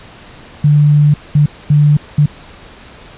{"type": "tone bursts at uneven times", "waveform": "sine", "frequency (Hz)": 147.6, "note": "D3", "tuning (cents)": 9, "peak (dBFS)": -5, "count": 4, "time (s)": [[0.64, 1.14], [1.35, 1.46], [1.7, 1.97], [2.18, 2.26]], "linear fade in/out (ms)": 5, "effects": ["pink hiss -37 dBFS RMS until 3.17 s", "resampled to 8000 Hz"]}